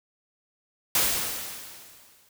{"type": "noise with exponential decay", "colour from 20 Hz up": "white", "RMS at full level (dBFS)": -21, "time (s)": [0.95, 2.29], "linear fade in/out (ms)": 2, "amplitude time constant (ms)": 290, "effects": []}